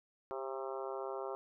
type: harmonic tone with a mistuned harmonic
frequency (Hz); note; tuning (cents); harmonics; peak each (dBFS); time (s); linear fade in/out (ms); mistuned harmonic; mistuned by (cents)
133.8; C3; +39; 3 / 4 / 5 / 6 / 7 / 8 / 9 / 10; -42 / -44 / -46 / -48 / -49 / -50 / -51 / -52; 0.31-1.35; 0; 3; -23
effects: none